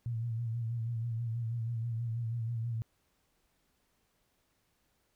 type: tone with vibrato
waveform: sine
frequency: 115.7 Hz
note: A#2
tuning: 13 cents flat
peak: -32 dBFS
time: 0.06-2.82 s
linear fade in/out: 0 ms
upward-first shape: sine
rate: 6.2 Hz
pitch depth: 56 cents each way
effects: pink hiss -75 dBFS RMS until 5.15 s